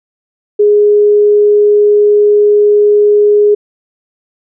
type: tone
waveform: sine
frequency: 415.3 Hz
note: G#4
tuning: in tune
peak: -4 dBFS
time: 0.59-3.55 s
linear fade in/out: 10 ms
effects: none